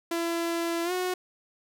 sawtooth tone with pitch glide, 336.8 to 365.2 Hz, E4 to F#4, +37 to -23 cents, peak -23 dBFS, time 0.11-1.14 s, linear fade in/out 5 ms, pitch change +140 cents, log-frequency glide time 0.84-0.92 s, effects none

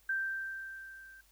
sine tone with level ramp, 1568 Hz, G6, in tune, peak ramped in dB -29 to -52 dBFS, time 0.09-1.21 s, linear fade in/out 5 ms, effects added 50 Hz sine -67 dBFS peak until 1.31 s + white hiss -67 dBFS RMS until 1.31 s

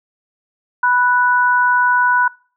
sine tone pair together, 987 / 1480 Hz, B5 / F#6, -1 / 0 cents, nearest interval perfect fifth, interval 701 cents, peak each -14 dBFS, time 0.83-2.28 s, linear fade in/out 5 ms, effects noise-tail reverb RT60 0.4 s tail -23 dB re dry

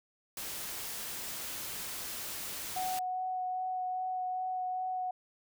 white noise, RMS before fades -40 dBFS, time 0.37-2.99 s, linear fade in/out 2 ms
sine tone with vibrato, 740 Hz, F#5, in tune, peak -32 dBFS, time 2.76-5.11 s, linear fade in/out 5 ms, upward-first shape sine, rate 2.5 Hz, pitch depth 10 cents each way
effects none

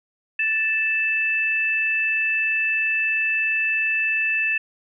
sine tone pair together, 1760 / 2637 Hz, A6 / E7, 0 / 0 cents, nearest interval perfect fifth, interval 700 cents, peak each -25 / -20 dBFS, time 0.39-4.58 s, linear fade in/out 5 ms, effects none

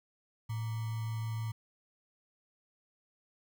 sine tone with sample-and-hold, 111.7 Hz, A2, 27 cents sharp, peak -33 dBFS, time 0.49-1.52 s, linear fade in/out 10 ms, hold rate 1050 Hz, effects none

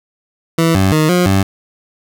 20% pulse tone with pitch steps, 164.7 / 95.5 / 155.3 / 178.5 / 96.5 Hz, E3 / G2 / D#3 / F3 / G2, -1 / -45 / -3 / +38 / -27 cents, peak -5 dBFS, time 0.58-1.43 s, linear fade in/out 5 ms, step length 170 ms, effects none

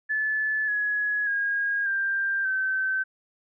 sine tone with pitch steps, 1732 / 1681.7 / 1632.9 / 1585.5 / 1539.5 Hz, A6 / G#6 / G#6 / G6 / G6, -28 / +21 / -30 / +19 / -32 cents, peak -23 dBFS, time 0.09-3.04 s, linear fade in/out 20 ms, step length 590 ms, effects none

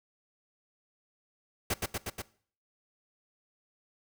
pink noise with echo, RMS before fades -30 dBFS, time 1.7-1.74 s, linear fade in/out 5 ms, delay 120 ms, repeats 4, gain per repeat -2 dB, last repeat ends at 2.22 s, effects noise-tail reverb RT60 0.5 s tail -20 dB re dry

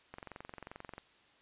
click train, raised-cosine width 0.5 ms, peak -30 dBFS, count 20, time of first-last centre 0.14-0.981 s, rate 22.6 Hz, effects white hiss -65 dBFS RMS until 1.41 s + resampled to 8000 Hz

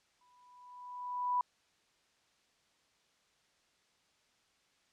sine tone with exponential growth, 987.8 Hz, B5, in tune, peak -27 dBFS, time 0.21-1.41 s, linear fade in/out 2 ms, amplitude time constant 260 ms, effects white hiss -72 dBFS RMS until 4.92 s + low-pass 6000 Hz 12 dB/octave

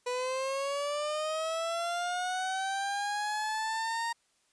30% pulse linear sweep, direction up, 490.6 to 932.3 Hz, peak -28 dBFS, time 0.06-4.13 s, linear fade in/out 10 ms, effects white hiss -71 dBFS RMS until 4.52 s + resampled to 22050 Hz

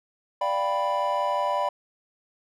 triangle chord, G dominant seventh, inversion second, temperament equal, 587.3 / 698.5 / 784 / 987.8 Hz, D5 / F5 / G5 / B5, 0 / 0 / 0 / 0 cents, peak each -26 / -30 / -29 / -24 dBFS, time 0.41-1.69 s, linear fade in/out 5 ms, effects none

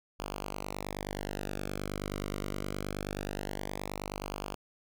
sawtooth tone with flanger, 49.51 Hz, G1, 18 cents sharp, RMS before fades -38 dBFS, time 0.19-4.55 s, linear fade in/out 10 ms, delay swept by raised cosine 0.52 to 1.17 ms, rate 0.23 Hz, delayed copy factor -0.9, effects none

